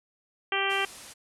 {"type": "harmonic tone", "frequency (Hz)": 392, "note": "G4", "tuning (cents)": 0, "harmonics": [1, 2, 3, 4, 5, 6, 7, 8], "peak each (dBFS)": [-33, -33, -33, -33, -33, -33, -33, -33], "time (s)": [0.52, 0.85], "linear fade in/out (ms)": 2}
{"type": "low-pass noise", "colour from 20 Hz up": "white", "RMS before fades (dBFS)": -47, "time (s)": [0.69, 1.14], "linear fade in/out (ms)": 20, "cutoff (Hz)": 11000, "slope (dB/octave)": 48}
{"effects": []}